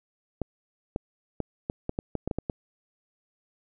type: clicks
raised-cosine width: 2 ms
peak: -15 dBFS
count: 11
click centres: 0.417 / 0.961 / 1.403 / 1.699 / 1.894 / 1.989 / 2.153 / 2.276 / 2.312 / 2.386 / 2.498 s
effects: none